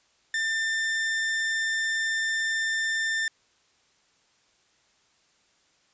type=tone; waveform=40% pulse; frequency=1791 Hz; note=A6; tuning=30 cents sharp; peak=-24 dBFS; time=0.34-3.28 s; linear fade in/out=2 ms; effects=white hiss -65 dBFS RMS until 5.93 s + resampled to 16000 Hz